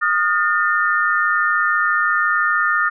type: tone cluster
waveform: sine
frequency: 1237 / 1423 / 1802 Hz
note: D#6 / F6 / A6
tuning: -10 / +32 / +41 cents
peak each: -19 dBFS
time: 0.01-2.9 s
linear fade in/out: 20 ms
effects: none